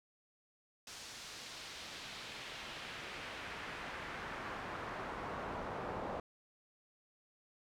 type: noise with band-pass filter sweep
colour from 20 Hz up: brown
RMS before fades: -45 dBFS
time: 0.87-6.2 s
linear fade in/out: 2 ms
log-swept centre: 5900 to 780 Hz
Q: 1.1
effects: none